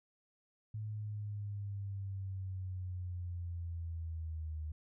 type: linear sweep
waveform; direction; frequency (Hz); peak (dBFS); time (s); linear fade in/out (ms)
sine; down; 108 to 76.8; -38; 0.74-4.72; 5
effects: none